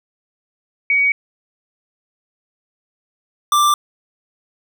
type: tone pair in turn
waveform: sine / square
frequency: 2254 / 1179.6 Hz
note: C#7 / D6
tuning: +28 / +7 cents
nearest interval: major seventh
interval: 1121 cents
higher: first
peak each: -12 dBFS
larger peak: neither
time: 0.9-1.12 / 3.52-3.74 s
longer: neither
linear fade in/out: 2 ms
effects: none